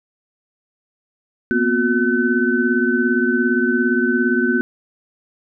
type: tone cluster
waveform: sine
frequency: 236.2 / 253.6 / 361.9 / 1515 Hz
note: A#3 / B3 / F#4 / F#6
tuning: +23 / +46 / -38 / +40 cents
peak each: -20 dBFS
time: 1.51-4.61 s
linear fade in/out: 0 ms
effects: none